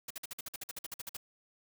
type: noise bursts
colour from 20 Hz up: white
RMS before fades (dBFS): -41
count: 15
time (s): 0.08-1.169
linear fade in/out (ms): 5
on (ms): 25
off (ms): 51
effects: none